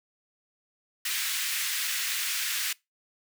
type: high-pass noise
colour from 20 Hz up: pink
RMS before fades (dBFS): -30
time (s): 1.05-2.73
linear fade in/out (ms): 5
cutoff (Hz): 1700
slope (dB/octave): 24
effects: noise-tail reverb RT60 0.2 s tail -23 dB re dry